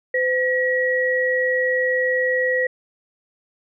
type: tone pair together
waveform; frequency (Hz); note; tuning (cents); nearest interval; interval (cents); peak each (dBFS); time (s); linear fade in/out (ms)
sine; 509 / 1914; C5 / A#6; -48 / +45; octave + major seventh; 2293; -20; 0.14-2.67; 5
effects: none